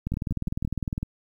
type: two click trains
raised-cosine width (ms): 5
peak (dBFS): -18 / -15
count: 4 / 20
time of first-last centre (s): 0.14-0.649 / 0.07-1.03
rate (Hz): 5.89 / 19.8
effects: 9-bit